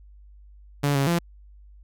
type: tone with pitch steps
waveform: sawtooth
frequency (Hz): 143.4 / 138.3 / 171.1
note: D3 / C#3 / F3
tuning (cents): -41 / -4 / -35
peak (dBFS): -16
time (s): 0.83-1.19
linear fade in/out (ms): 10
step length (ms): 120
effects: added 50 Hz sine -46 dBFS peak until 1.83 s